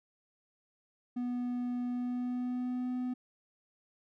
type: tone with pitch glide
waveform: triangle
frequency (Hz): 245.5 to 250.7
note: B3 to B3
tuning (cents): -10 to +26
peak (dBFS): -30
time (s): 1.16-3.14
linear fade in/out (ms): 10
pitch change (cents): +36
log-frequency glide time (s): 1.87-2.92
effects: none